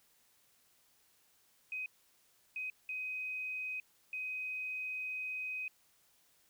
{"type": "tone bursts at uneven times", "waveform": "sine", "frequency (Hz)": 2515, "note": "D#7", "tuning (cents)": 18, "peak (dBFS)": -37, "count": 4, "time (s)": [[1.72, 1.86], [2.56, 2.7], [2.89, 3.8], [4.13, 5.68]], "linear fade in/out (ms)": 2, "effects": ["white hiss -70 dBFS RMS until 6.49 s"]}